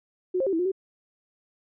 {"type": "tone with pitch steps", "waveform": "sine", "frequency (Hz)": [365.8, 532, 387.8, 326.7, 358.7, 382.6], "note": ["F#4", "C5", "G4", "E4", "F4", "G4"], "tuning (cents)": [-20, 29, -19, -15, 46, -42], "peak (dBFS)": -22, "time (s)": [0.34, 0.718], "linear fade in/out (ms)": 10, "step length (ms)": 63, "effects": []}